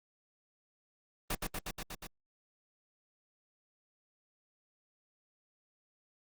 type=noise with echo; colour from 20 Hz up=pink; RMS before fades=-33 dBFS; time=1.3-1.35 s; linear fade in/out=5 ms; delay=120 ms; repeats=6; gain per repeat=-2 dB; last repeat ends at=2.07 s; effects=Opus 32 kbps